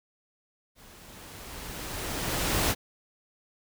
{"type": "noise with level ramp", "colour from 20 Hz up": "pink", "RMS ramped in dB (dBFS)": [-53, -24], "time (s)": [0.75, 2.75], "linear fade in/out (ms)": 50, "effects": []}